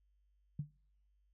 sine tone with exponential decay, 146.83 Hz, D3, in tune, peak -32 dBFS, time 0.59-0.71 s, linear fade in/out 5 ms, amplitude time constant 26 ms, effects noise-tail reverb RT60 0.6 s tail -26 dB re dry + added 50 Hz sine -70 dBFS peak until 1.33 s

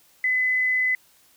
sine tone, 2016 Hz, B6, 35 cents sharp, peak -19 dBFS, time 0.24-0.95 s, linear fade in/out 2 ms, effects white hiss -58 dBFS RMS until 1.36 s

